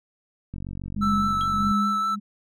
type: click train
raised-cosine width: 5 ms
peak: -22 dBFS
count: 56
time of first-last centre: 0.54-1.713 s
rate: 46.9 Hz
type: tone with tremolo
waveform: sine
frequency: 204.7 Hz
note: G#3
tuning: 25 cents flat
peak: -21 dBFS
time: 0.96-2.2 s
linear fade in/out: 20 ms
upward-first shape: sine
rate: 1.6 Hz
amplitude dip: 90%
type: tone with vibrato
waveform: triangle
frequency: 1318.5 Hz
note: E6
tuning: in tune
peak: -20 dBFS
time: 1.01-2.16 s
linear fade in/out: 20 ms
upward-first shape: sine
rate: 4.9 Hz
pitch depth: 12 cents each way
type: tone with exponential decay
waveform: triangle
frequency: 3275 Hz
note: G#7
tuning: 25 cents flat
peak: -28 dBFS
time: 1.41-1.49 s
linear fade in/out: 0 ms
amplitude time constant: 17 ms
effects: none